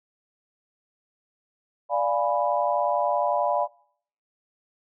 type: chord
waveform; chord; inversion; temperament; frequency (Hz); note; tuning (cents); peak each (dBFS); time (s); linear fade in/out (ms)
sine; D diminished seventh; none; equal; 587.3 / 698.5 / 830.6 / 987.8; D5 / F5 / Ab5 / Cb6; 0 / 0 / 0 / 0; -25 / -26 / -28 / -27; 1.89-3.68; 50
effects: noise-tail reverb RT60 0.6 s tail -23 dB re dry